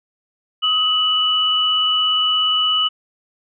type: tone pair together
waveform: sine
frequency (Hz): 1263 / 2960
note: D#6 / F#7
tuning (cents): +26 / 0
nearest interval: octave + minor third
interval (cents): 1474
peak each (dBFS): -22 / -15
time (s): 0.62-2.89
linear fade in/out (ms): 20
effects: none